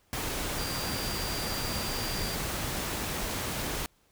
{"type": "tone in noise", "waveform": "sine", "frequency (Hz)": 4738, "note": "D8", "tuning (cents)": 14, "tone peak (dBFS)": -38, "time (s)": [0.58, 2.35], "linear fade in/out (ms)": 0, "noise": "pink", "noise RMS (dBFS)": -33, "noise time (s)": [0.13, 3.86], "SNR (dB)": -8, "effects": ["pink hiss -67 dBFS RMS until 4.11 s"]}